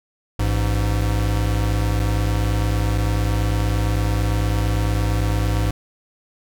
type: tone pair together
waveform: square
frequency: 54.45 / 103.3 Hz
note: A1 / G#2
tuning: -17 / -9 cents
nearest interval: major seventh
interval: 1108 cents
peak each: -21 dBFS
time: 0.39-5.71 s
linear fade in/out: 5 ms
effects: none